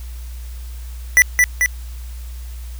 square tone with echo, 1975.5 Hz, B6, in tune, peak -7 dBFS, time 1.17-1.22 s, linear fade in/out 0 ms, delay 220 ms, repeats 2, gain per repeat -3 dB, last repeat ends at 1.66 s, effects added 60 Hz sine -28 dBFS peak until 2.79 s + white hiss -45 dBFS RMS until 2.79 s

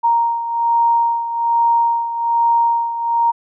sine beating tone pair, 932.3 / 933.5 Hz, A#5 / A#5, 0 / +2 cents, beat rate 1.2 Hz, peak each -14 / -20 dBFS, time 0.03-3.32 s, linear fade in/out 20 ms, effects none

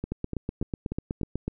two click trains, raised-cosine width 3 ms, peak -16 / -18 dBFS, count 12 / 5, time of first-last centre 0.12-1.48 / 0.04-1.213 s, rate 8.09 / 3.41 Hz, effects none

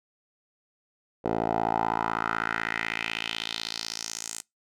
10% pulse tone with band-pass filter sweep, 56 Hz, A1, 31 cents sharp, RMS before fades -30 dBFS, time 1.24-4.42 s, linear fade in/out 20 ms, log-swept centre 530 to 7900 Hz, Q 3.1, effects noise-tail reverb RT60 0.2 s tail -26 dB re dry

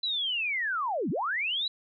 sine linear two-way sweep, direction down then up, 4020 to 140.5 to 4020 Hz, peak -27 dBFS, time 0.03-1.68 s, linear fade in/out 5 ms, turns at 1.1 s, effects none

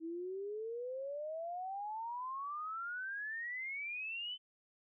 sine exponential sweep, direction up, 319.6 to 3064 Hz, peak -39 dBFS, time 0-4.38 s, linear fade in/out 50 ms, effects none

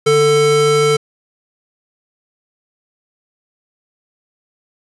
square tone pair together, 148 / 443.5 Hz, D3 / A4, +14 / +14 cents, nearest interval octave + perfect fifth, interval 1900 cents, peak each -20 / -11 dBFS, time 0.06-0.97 s, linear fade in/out 10 ms, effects resampled to 24000 Hz

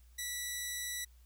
10% pulse tone, 1957 Hz, B6, 16 cents flat, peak -28 dBFS, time 0.18-1.05 s, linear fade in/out 10 ms, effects added 60 Hz sine -57 dBFS peak until 1.25 s + white hiss -71 dBFS RMS until 1.25 s

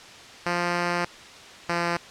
5% pulse tone pair in turn, 174.61 / 171.71 Hz, F3 / F3, 0 / -29 cents, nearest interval unison, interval 29 cents, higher first, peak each -12 dBFS, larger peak neither, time 0.46-1.05 / 1.69-1.97 s, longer first, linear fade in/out 2 ms, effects white hiss -44 dBFS RMS until 2.1 s + low-pass 5000 Hz 12 dB/octave

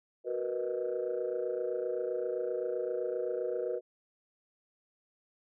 sine chord, B major seventh, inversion second, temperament equal, 370 / 466.2 / 493.9 / 622.3 Hz, F#4 / A#4 / B4 / D#5, 0 / 0 / 0 / 0 cents, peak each -36 / -36 / -34 / -39 dBFS, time 0.24-3.81 s, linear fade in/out 50 ms, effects tanh soft clip ceiling -24 dBFS

